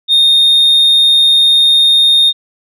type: tone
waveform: sine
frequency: 3679 Hz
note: A#7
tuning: 24 cents flat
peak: -3 dBFS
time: 0.08-2.33 s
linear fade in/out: 50 ms
effects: tanh soft clip ceiling -4 dBFS